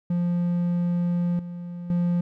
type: tone with level steps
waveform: triangle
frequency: 174.61 Hz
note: F3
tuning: in tune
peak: -19 / -30 / -18 dBFS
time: 0.1-2.21 s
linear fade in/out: 5 ms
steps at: 1.39 / 1.9 s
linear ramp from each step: 2 ms
effects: none